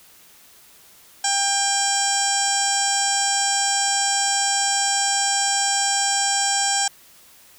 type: harmonic tone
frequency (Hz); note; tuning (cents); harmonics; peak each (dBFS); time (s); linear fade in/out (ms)
795; G5; +24; 1 / 2 / 3 / 4 / 5 / 6 / 7 / 8 / 9 / 10; -24 / -28 / -35 / -29 / -35 / -33 / -25 / -35 / -26 / -25; 1.24-6.88; 5
effects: white hiss -50 dBFS RMS until 7.58 s